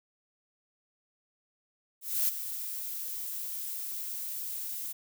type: noise with ADSR envelope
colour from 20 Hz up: violet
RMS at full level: -26 dBFS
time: 2.01-4.93 s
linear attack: 270 ms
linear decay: 19 ms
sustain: -11 dB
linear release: 15 ms
effects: none